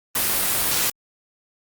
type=noise; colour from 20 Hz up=white; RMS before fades=-21 dBFS; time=0.15-0.9 s; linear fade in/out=5 ms; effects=Opus 32 kbps